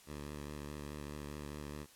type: tone with vibrato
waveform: 10% pulse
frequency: 73.42 Hz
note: D2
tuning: in tune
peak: -35 dBFS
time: 0.06-1.87 s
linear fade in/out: 50 ms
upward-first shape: sine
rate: 4.8 Hz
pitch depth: 29 cents each way
effects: white hiss -61 dBFS RMS until 1.95 s + low-pass 12000 Hz 12 dB/octave